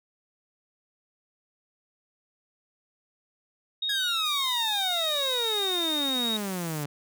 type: tone with vibrato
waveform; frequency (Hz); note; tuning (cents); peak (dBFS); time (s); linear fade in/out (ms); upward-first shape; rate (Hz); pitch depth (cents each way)
sine; 3729; A#7; 0; -26; 3.82-6.37; 5; triangle; 0.87; 25
type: exponential sweep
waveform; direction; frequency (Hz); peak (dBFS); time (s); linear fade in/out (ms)
sawtooth; down; 1680 to 141.9; -26; 3.89-6.86; 5
type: high-pass noise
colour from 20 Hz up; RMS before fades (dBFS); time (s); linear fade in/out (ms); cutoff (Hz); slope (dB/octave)
pink; -42; 4.25-6.84; 5; 5600; 24
effects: none